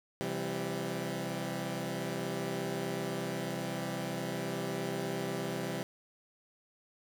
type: chord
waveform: 15% pulse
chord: C major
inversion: none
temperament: equal with one note detuned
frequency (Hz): 130.81 / 167.79 / 196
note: C3 / E3 / G3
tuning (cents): 0 / +31 / 0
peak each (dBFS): -33 / -32 / -32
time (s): 0.21-5.83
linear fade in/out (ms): 0
effects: none